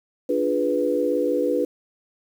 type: chord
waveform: sine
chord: D diminished seventh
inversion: none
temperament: equal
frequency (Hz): 293.7 / 349.2 / 415.3 / 493.9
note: D4 / F4 / Ab4 / Cb5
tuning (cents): 0 / 0 / 0 / 0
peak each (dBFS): -25 / -27 / -27 / -22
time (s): 0.29-1.65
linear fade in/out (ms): 5
effects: 8-bit